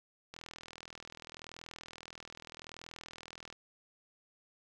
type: click train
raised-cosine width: 0.2 ms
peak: -29 dBFS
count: 131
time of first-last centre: 0.34-3.526 s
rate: 40.8 Hz
effects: none